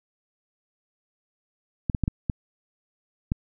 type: clicks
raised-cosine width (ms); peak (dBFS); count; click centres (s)
5; -11; 6; 1.898 / 1.948 / 2.037 / 2.079 / 2.298 / 3.319
effects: none